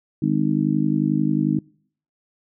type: harmonic tone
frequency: 51.2 Hz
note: G#1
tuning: 24 cents flat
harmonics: 3 / 4 / 5 / 6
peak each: -23 / -23 / -23 / -23 dBFS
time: 0.22-1.59 s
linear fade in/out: 5 ms
effects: noise-tail reverb RT60 0.6 s tail -25 dB re dry